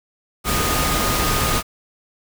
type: tone in noise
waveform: sine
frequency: 1235 Hz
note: D#6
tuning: 13 cents flat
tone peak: -25 dBFS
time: 0.44-1.63 s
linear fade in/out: 50 ms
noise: pink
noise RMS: -20 dBFS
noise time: 0.44-1.63 s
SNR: -8 dB
effects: none